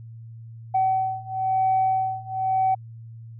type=beating tone pair; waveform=sine; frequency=759 / 760 Hz; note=F#5 / F#5; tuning=+44 / +46 cents; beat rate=1 Hz; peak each=-23 / -22 dBFS; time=0.74-2.75 s; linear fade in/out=10 ms; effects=tanh soft clip ceiling -13 dBFS + added 114 Hz sine -38 dBFS peak until 3.39 s